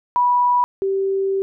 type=tone pair in turn; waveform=sine; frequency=979 / 388.5 Hz; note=B5 / G4; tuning=-15 / -16 cents; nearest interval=octave + major third; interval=1601 cents; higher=first; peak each=-13 / -17 dBFS; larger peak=first; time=0.16-0.64 / 0.82-1.42 s; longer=second; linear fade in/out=0 ms; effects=none